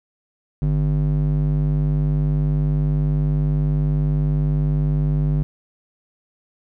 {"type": "tone with band-pass filter", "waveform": "square", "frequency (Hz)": 50, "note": "G1", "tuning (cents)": 35, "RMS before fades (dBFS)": -19, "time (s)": [0.62, 5.43], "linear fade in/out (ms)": 0, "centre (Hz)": 140, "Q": 2.1, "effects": []}